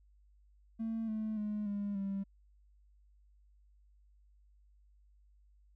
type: tone with pitch steps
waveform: triangle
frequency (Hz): 224.6 / 217.2 / 210 / 203.1 / 196.43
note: A3 / A3 / G#3 / G#3 / G3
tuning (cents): +36 / -22 / +19 / -38 / +4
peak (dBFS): -31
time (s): 0.79-2.24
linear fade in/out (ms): 20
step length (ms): 290
effects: tanh soft clip ceiling -30 dBFS + added 50 Hz sine -62 dBFS peak until 5.75 s